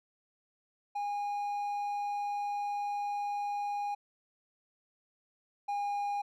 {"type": "tone pair in turn", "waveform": "triangle", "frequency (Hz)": [818, 813.8], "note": ["G#5", "G#5"], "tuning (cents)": [-26, -35], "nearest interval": "unison", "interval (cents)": 9, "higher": "first", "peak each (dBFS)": [-30, -29], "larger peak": "second", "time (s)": [[0.95, 3.95], [5.68, 6.22]], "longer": "first", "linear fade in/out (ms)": 10, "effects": []}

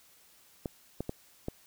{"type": "clicks", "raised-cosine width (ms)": 2, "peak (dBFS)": -20, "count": 4, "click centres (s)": [0.658, 1.006, 1.094, 1.484], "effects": ["white hiss -61 dBFS RMS until 1.66 s"]}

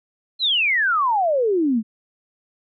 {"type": "exponential sweep", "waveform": "sine", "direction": "down", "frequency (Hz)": [4200, 207.7], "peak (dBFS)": -16, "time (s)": [0.39, 1.83], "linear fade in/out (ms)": 50, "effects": []}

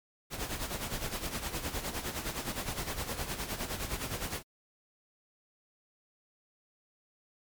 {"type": "noise with tremolo", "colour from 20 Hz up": "pink", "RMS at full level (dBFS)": -34, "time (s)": [0.3, 4.43], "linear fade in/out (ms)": 50, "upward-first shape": "sine", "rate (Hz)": 9.7, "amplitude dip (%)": 65, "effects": ["MP3 96 kbps"]}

